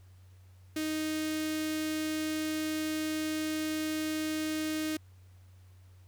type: tone with notch filter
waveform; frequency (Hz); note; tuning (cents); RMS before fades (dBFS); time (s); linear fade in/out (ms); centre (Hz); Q
sawtooth; 311.1; D#4; 0; -33; 0.76-4.97; 5; 870; 0.72
effects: added 92 Hz sine -53 dBFS peak until 6.07 s + pink hiss -68 dBFS RMS until 6.07 s